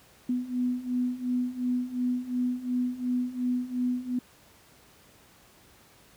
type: beating tone pair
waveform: sine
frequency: 246.9 / 249.7 Hz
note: B3 / B3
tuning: 0 / +19 cents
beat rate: 2.8 Hz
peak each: -31 / -28 dBFS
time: 0.29-4.19 s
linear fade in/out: 5 ms
effects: pink hiss -57 dBFS RMS until 6.16 s + high-pass 60 Hz 12 dB/octave